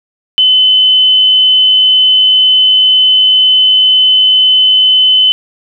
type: tone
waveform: sine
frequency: 3034 Hz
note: F#7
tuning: 43 cents sharp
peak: -4 dBFS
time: 0.38-5.32 s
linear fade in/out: 0 ms
effects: none